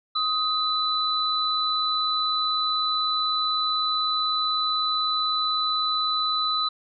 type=tone pair together; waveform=sine; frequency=1256 / 3988 Hz; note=D#6 / B7; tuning=+16 / +16 cents; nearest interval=octave + minor sixth; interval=2000 cents; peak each=-25 / -24 dBFS; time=0.15-6.69 s; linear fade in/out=10 ms; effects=none